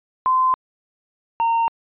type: tone pair in turn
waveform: sine / triangle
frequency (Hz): 1032 / 919.4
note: C6 / A#5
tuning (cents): -24 / -24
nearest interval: major second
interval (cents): 200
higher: first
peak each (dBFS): -14 / -14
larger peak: neither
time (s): 0.26-0.54 / 1.4-1.68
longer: neither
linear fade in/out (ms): 0
effects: resampled to 8000 Hz